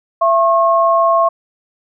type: tone pair together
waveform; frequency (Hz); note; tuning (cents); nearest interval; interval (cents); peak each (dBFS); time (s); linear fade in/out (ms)
sine; 670.2 / 1084; E5 / C#6; +29 / -39; minor sixth; 832; -12; 0.21-1.29; 10
effects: none